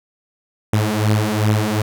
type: beating tone pair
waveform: sawtooth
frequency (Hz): 105.5 / 108.1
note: G#2 / A2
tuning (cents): +28 / -30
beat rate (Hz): 2.6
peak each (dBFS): -14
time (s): 0.73-1.82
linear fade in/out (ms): 5
effects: none